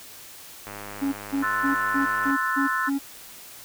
click train, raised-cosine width 0.5 ms, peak -22 dBFS, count 168, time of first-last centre 0.67-2.307 s, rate 102 Hz
triangle tone bursts, 277.1 Hz, C#4, 1 cent flat, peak -20 dBFS, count 7, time 1.01-2.99 s, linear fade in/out 20 ms, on 120 ms, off 190 ms
sine chord, F# half-diminished seventh, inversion second, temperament equal, 1046.5 / 1318.5 / 1480 / 1760 Hz, C6 / E6 / F#6 / A6, 0 / 0 / 0 / 0 cents, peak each -28 dBFS, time 1.42-2.9 s, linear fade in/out 20 ms
effects white hiss -44 dBFS RMS until 3.64 s

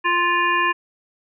harmonic tone, 349.2 Hz, F4, in tune, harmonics 1 / 3 / 5 / 7 / 8, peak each -28 / -19 / -21 / -25 / -29 dBFS, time 0.04-0.73 s, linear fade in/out 20 ms, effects none

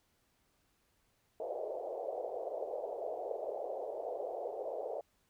white band-pass noise, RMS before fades -40 dBFS, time 1.4-5.01 s, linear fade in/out 2 ms, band 420 to 690 Hz, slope 48 dB/octave, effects pink hiss -75 dBFS RMS until 5.29 s

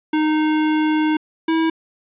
square tone pair in turn, 308.7 / 324 Hz, D#4 / E4, -14 / -30 cents, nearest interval minor second, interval 84 cents, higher second, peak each -16 dBFS, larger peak neither, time 0.13-1.17 / 1.48-1.7 s, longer first, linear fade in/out 5 ms, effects resampled to 8000 Hz + 9-bit

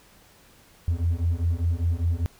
triangle beating tone pair, 82.41 / 87.41 Hz, E2 / F2, 0 / +2 cents, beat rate 5 Hz, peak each -21 dBFS, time 0.88-2.26 s, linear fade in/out 0 ms, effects tanh soft clip ceiling -17 dBFS + pink hiss -55 dBFS RMS until 2.39 s

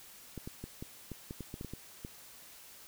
clicks, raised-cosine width 3 ms, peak -28 dBFS, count 12, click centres 0.377 / 0.475 / 0.64 / 0.825 / 1.117 / 1.309 / 1.407 / 1.541 / 1.611 / 1.647 / 1.736 / 2.049 s, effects white hiss -54 dBFS RMS until 2.87 s

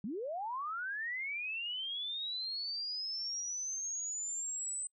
sine linear sweep, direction up, 180 to 8130 Hz, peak -36 dBFS, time 0.04-4.87 s, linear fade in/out 2 ms, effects noise-tail reverb RT60 0.1 s tail -25 dB re dry

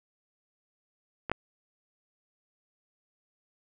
clicks, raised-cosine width 0.5 ms, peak -18 / -11 dBFS, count 2, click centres 1.297 / 1.316 s, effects none

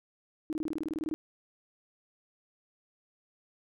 sine tone bursts, 313.1 Hz, D#4, 11 cents sharp, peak -30 dBFS, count 13, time 0.5-1.14 s, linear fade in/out 0 ms, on 28 ms, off 23 ms, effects none

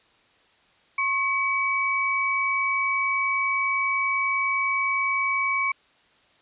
sine tone pair together, 1084.6 / 2275 Hz, C#6 / C#7, -38 / +44 cents, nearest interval octave + minor second, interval 1282 cents, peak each -26 / -23 dBFS, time 0.98-5.72 s, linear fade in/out 5 ms, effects white hiss -60 dBFS RMS until 6.41 s + resampled to 8000 Hz

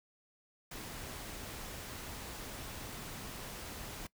pink noise, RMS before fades -45 dBFS, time 0.71-4.07 s, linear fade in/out 5 ms, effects noise-tail reverb RT60 0.1 s tail -21 dB re dry

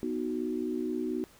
sine chord, B major, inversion none, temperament equal, 246.9 / 311.1 / 370 Hz, B3 / D#4 / F#4, 0 / 0 / 0 cents, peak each -34 dBFS, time 0.03-1.24 s, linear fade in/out 0 ms, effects pink hiss -58 dBFS RMS until 1.39 s

